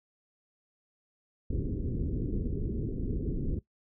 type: low-pass noise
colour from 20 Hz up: pink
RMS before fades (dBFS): -32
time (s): 1.5-3.59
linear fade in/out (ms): 5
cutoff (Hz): 420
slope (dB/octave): 48
effects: noise-tail reverb RT60 0.1 s tail -17 dB re dry